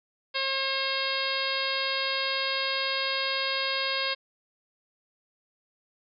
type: harmonic tone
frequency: 538 Hz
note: C5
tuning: 48 cents sharp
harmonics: 1 / 2 / 3 / 4 / 5 / 6 / 7 / 8 / 9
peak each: -35 / -35 / -35 / -35 / -35 / -35 / -35 / -35 / -35 dBFS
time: 0.34-4.15 s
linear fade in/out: 20 ms
effects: none